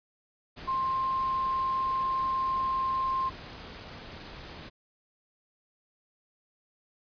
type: tone in noise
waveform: sine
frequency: 1055 Hz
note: C6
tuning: 14 cents sharp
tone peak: -26 dBFS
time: 0.67-3.3 s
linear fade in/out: 20 ms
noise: pink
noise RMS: -44 dBFS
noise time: 0.56-4.7 s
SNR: +15 dB
effects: resampled to 11025 Hz

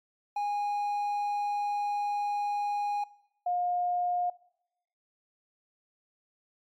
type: tone pair in turn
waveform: triangle / sine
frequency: 822 / 712 Hz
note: G#5 / F5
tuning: -18 / +33 cents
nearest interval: major second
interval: 249 cents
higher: first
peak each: -26 dBFS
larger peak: neither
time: 0.36-3.04 / 3.46-4.3 s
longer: first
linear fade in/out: 5 ms
effects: noise-tail reverb RT60 0.8 s tail -21 dB re dry + MP3 96 kbps

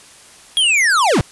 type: linear sweep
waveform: square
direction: down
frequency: 3322 to 77.78 Hz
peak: -12 dBFS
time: 0.57-1.21 s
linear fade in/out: 0 ms
effects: white hiss -43 dBFS RMS until 1.31 s + resampled to 24000 Hz

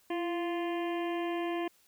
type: harmonic tone with a mistuned harmonic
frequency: 347.8 Hz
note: F4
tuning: 7 cents flat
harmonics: 1 / 2 / 3 / 5 / 6 / 7 / 8 / 9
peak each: -32 / -38 / -42 / -46 / -48 / -49 / -50 / -51 dBFS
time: 0.1-1.68 s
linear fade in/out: 5 ms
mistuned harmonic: 1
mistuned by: -41 cents
effects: white hiss -66 dBFS RMS until 1.87 s

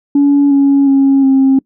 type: tone with pitch steps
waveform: sine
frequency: 283.8 / 278.4 / 273.2 / 268 Hz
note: C#4 / C#4 / C#4 / C4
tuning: +41 / +8 / -25 / +42 cents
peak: -4 dBFS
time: 0.15-1.59 s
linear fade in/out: 5 ms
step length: 360 ms
effects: noise-tail reverb RT60 0.1 s tail -24 dB re dry + tanh soft clip ceiling -3 dBFS

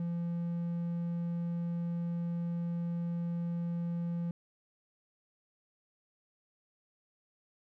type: tone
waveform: triangle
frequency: 171 Hz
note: F3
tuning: 36 cents flat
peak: -30 dBFS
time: 0-4.31 s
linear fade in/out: 2 ms
effects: none

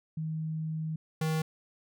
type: tone pair in turn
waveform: sine / square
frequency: 158.1 / 158.1 Hz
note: D#3 / D#3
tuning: +28 / +28 cents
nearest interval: unison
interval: 0 cents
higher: neither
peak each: -31 / -28 dBFS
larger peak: second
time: 0.17-0.96 / 1.21-1.42 s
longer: first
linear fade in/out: 5 ms
effects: none

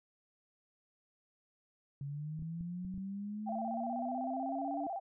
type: linear sweep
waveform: sine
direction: up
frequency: 138.1 to 290.4 Hz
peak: -38 dBFS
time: 2.01-4.87 s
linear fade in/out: 2 ms
type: clicks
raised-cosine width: 5 ms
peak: -36 dBFS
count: 6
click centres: 2.393 / 2.423 / 2.609 / 2.849 / 2.942 / 2.978 s
type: tone with vibrato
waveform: sine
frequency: 729 Hz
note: F#5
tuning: 26 cents flat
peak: -36 dBFS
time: 3.46-5 s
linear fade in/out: 20 ms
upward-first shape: square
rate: 16 Hz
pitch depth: 120 cents each way
effects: none

